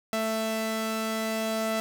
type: tone pair together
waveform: sawtooth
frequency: 221.2 / 663 Hz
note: A3 / E5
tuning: +9 / +10 cents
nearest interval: octave + perfect fifth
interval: 1901 cents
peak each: -26 dBFS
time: 0.13-1.8 s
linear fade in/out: 0 ms
effects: none